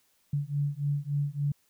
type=beating tone pair; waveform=sine; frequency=142.1 / 145.6 Hz; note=C#3 / D3; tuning=+43 / -15 cents; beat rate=3.5 Hz; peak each=-30 dBFS; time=0.33-1.52 s; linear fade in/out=5 ms; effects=white hiss -69 dBFS RMS until 1.69 s